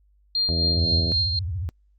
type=tone with tremolo; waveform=sine; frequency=4200 Hz; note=C8; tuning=6 cents sharp; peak=-19 dBFS; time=0.35-1.39 s; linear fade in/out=2 ms; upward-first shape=sine; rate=3.9 Hz; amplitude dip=50%
type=harmonic tone; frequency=82.9 Hz; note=E2; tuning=10 cents sharp; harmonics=1 / 2 / 3 / 4 / 5 / 6 / 7 / 8; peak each=-24 / -30 / -34 / -36 / -38 / -40 / -41 / -42 dBFS; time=0.49-1.12 s; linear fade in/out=0 ms
type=tone with vibrato; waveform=sine; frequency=88 Hz; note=F2; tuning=14 cents sharp; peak=-25 dBFS; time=0.76-1.69 s; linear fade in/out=0 ms; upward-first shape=sine; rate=14 Hz; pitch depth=260 cents each way
effects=added 50 Hz sine -57 dBFS peak until 1.98 s + Opus 48 kbps